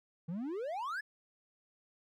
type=exponential sweep; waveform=triangle; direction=up; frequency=155.56 to 1763 Hz; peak=-34 dBFS; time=0.28-1.01 s; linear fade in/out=10 ms; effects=none